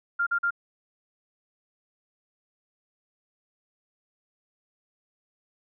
sine tone bursts, 1396.9 Hz, F6, in tune, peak -22 dBFS, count 3, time 0.19-0.507 s, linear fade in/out 10 ms, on 77 ms, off 43 ms, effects none

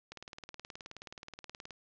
click train, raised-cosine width 0.2 ms, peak -28 dBFS, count 31, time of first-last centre 0.12-1.707 s, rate 18.9 Hz, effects resampled to 16000 Hz + 10-bit

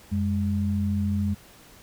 sine tone pair together, 90.85 / 204.5 Hz, F#2 / G#3, -31 / -26 cents, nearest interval octave + major second, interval 1405 cents, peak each -25 dBFS, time 0.11-1.35 s, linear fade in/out 20 ms, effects pink hiss -51 dBFS RMS until 1.82 s

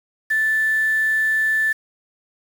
sine tone with quantisation, 1757 Hz, A6, 3 cents flat, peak -16 dBFS, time 0.3-1.73 s, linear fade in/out 10 ms, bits 6, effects none

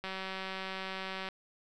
click train, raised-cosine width 0.3 ms, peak -23 dBFS, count 238, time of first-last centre 0.04-1.287 s, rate 190 Hz, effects none

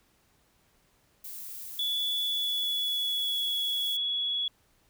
violet noise, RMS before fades -41 dBFS, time 1.24-3.97 s, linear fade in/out 5 ms
sine tone with pitch glide, 3436 to 3369 Hz, A7 to G#7, -42 to +24 cents, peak -27 dBFS, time 1.79-4.48 s, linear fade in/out 2 ms, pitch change -34 cents, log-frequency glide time 2.27-3.44 s
effects pink hiss -67 dBFS RMS until 4.89 s

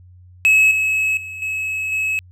triangle tone with level steps, 2576 Hz, E7, 41 cents flat, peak -8 / -14 / -27 / -19 / -16 dBFS, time 0.45-2.19 s, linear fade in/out 0 ms, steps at 0.71 / 1.17 / 1.42 / 1.92 s, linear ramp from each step 2 ms, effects added 90 Hz sine -42 dBFS peak until 2.31 s

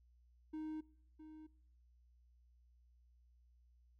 triangle tone with echo, 311.1 Hz, D#4, in tune, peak -40 dBFS, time 0.53-0.81 s, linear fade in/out 10 ms, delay 660 ms, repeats 1, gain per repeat -11 dB, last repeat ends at 1.47 s, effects noise-tail reverb RT60 0.8 s tail -25 dB re dry + added 60 Hz sine -66 dBFS peak until 3.99 s

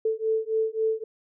sine beating tone pair, 440 / 443.7 Hz, A4 / A4, 0 / +14 cents, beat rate 3.7 Hz, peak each -26 / -26 dBFS, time 0.05-1.04 s, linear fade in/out 5 ms, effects none

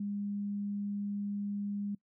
sine tone, 203.1 Hz, G#3, 38 cents flat, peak -33 dBFS, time 0-1.95 s, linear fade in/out 5 ms, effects noise-tail reverb RT60 0.1 s tail -23 dB re dry

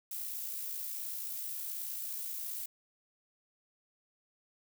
violet noise with amplitude modulation, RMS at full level -38 dBFS, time 0.11-2.66 s, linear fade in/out 5 ms, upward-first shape sine, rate 58.7 Hz, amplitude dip 35%, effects none

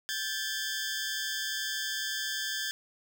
15% pulse tone pair together, 1586 / 1737.8 Hz, G6 / A6, +20 / -22 cents, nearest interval major second, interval 158 cents, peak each -28 dBFS, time 0.09-2.71 s, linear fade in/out 0 ms, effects none

